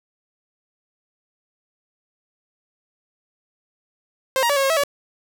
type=tone with pitch steps; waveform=sawtooth; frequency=527 / 942 / 572 / 547 / 541 / 649 / 568 Hz; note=C5 / A#5 / D5 / C#5 / C#5 / E5 / C#5; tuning=+12 / +18 / -46 / -23 / -42 / -27 / +42 cents; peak=-13 dBFS; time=4.36-4.836 s; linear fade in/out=0 ms; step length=68 ms; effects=none